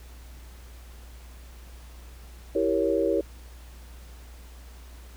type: chord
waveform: sine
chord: E diminished seventh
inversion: none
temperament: equal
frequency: 329.6 / 392 / 466.2 / 554.4 Hz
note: E4 / G4 / Bb4 / Db5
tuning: 0 / 0 / 0 / 0 cents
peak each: -27 dBFS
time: 2.55-3.21 s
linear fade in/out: 5 ms
effects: added 60 Hz sine -43 dBFS peak until 5.16 s + pink hiss -53 dBFS RMS until 5.16 s